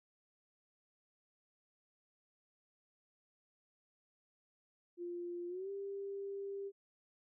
sine tone with pitch glide, 349.2 to 396.5 Hz, F4 to G4, 0 to +20 cents, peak -40 dBFS, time 4.97-6.72 s, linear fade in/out 50 ms, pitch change +220 cents, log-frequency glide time 5.48-5.7 s, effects none

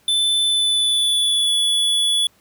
square tone with pitch glide, 3520 to 3420 Hz, A7 to A7, 0 to -50 cents, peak -16 dBFS, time 0.08-2.27 s, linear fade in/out 2 ms, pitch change -50 cents, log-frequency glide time 0.45-1.5 s, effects pink hiss -57 dBFS RMS until 2.4 s + high-pass 60 Hz 12 dB/octave

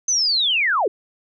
sine linear sweep, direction down, 6272 to 340.8 Hz, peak -16 dBFS, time 0.08-0.88 s, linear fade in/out 5 ms, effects none

